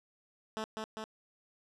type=tone with echo; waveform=10% pulse; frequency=218.4 Hz; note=A3; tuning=13 cents flat; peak=-27 dBFS; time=0.57-0.64 s; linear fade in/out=0 ms; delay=200 ms; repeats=2; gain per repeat=-2 dB; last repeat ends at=1.04 s; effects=low-pass 7000 Hz 12 dB/octave